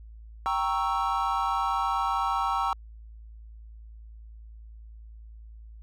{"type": "chord", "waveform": "triangle", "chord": "G diminished seventh", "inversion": "none", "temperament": "equal with one note detuned", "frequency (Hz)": [784, 932.3, 1105.5, 1318.5], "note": ["G5", "Bb5", "Db6", "Fb6"], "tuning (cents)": [0, 0, -5, 0], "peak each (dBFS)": -28, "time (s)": [0.46, 2.73], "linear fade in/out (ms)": 0, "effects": ["tanh soft clip ceiling -12 dBFS", "added 55 Hz sine -43 dBFS peak until 5.82 s"]}